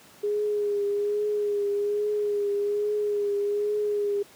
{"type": "tone with vibrato", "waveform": "sine", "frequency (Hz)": 412.3, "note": "G#4", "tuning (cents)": -13, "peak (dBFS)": -23, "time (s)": [0.23, 4.23], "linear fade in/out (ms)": 10, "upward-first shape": "triangle", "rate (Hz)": 1.2, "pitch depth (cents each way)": 34, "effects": ["pink hiss -52 dBFS RMS until 4.35 s", "high-pass 150 Hz 12 dB/octave"]}